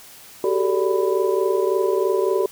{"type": "tone cluster", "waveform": "sine", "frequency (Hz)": [379.7, 403.1, 445.3, 580, 993], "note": ["F#4", "G4", "A4", "D5", "B5"], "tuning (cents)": [45, 48, 21, -22, 9], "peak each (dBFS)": [-20, -25, -23, -26, -29], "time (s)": [0.44, 2.46], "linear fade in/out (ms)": 2, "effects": ["white hiss -44 dBFS RMS until 2.51 s"]}